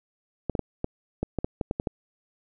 clicks, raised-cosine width 2 ms, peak -13 dBFS, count 11, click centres 0.497 / 0.552 / 0.593 / 0.844 / 1.23 / 1.387 / 1.445 / 1.612 / 1.711 / 1.799 / 1.872 s, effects none

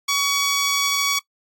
10% pulse tone, 1128 Hz, C#6, 30 cents sharp, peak -10 dBFS, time 0.08-1.19 s, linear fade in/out 10 ms, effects noise-tail reverb RT60 0.1 s tail -20 dB re dry + AAC 48 kbps

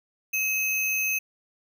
sine tone with sample-and-hold, 2567 Hz, E7, 47 cents flat, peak -23 dBFS, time 0.33-1.19 s, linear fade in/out 10 ms, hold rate 8820 Hz, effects none

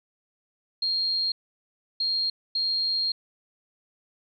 sine tone bursts at uneven times, 4228 Hz, C8, 17 cents sharp, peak -23 dBFS, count 3, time 0.82-1.32 / 2-2.3 / 2.55-3.12 s, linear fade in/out 5 ms, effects none

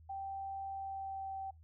sine tone with pitch glide, 781 to 774.3 Hz, G5 to G5, -7 to -22 cents, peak -39 dBFS, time 0.09-1.51 s, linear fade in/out 10 ms, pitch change -15 cents, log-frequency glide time 0.68-1.39 s, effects noise-tail reverb RT60 0.2 s tail -24 dB re dry + added 80 Hz sine -56 dBFS peak until 1.63 s

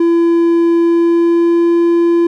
triangle tone with pitch glide, 337.6 to 340.5 Hz, E4 to F4, +41 to -44 cents, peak -6 dBFS, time 0-2.27 s, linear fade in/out 5 ms, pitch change +15 cents, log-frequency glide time 0.74-1.73 s, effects none

